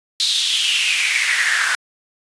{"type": "noise with high-pass filter sweep", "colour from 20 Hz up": "pink", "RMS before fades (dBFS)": -18, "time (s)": [0.2, 1.75], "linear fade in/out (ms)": 0, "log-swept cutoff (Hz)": [4000, 1500], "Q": 6.2, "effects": ["resampled to 22050 Hz"]}